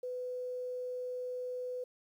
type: tone with quantisation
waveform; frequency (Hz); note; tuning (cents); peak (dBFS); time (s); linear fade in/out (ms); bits
sine; 500; B4; +21; -36; 0.03-1.84; 5; 11
effects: none